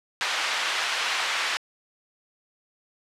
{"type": "band-pass noise", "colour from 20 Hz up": "white", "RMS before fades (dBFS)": -27, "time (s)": [0.21, 1.57], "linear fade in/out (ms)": 0, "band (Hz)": [890, 3100], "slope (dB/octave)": 12, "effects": ["low-pass 10000 Hz 12 dB/octave"]}